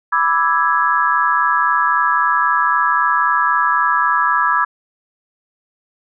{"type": "chord", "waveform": "sine", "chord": "E dominant seventh", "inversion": "second", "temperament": "equal", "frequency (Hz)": [987.8, 1174.7, 1318.5, 1661.2], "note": ["B5", "D6", "E6", "G#6"], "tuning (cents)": [0, 0, 0, 0], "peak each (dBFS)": -18, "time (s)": [0.12, 4.65], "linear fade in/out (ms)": 10, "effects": []}